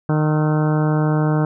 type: harmonic tone with a mistuned harmonic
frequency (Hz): 153.2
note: D#3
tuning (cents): -27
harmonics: 1 / 2 / 3 / 4 / 5 / 6 / 7 / 8 / 9 / 10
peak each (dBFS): -16 / -22 / -26 / -28 / -30 / -32 / -33 / -34 / -35 / -36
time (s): 0.09-1.45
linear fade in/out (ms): 2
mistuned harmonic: 8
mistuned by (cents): +73
effects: none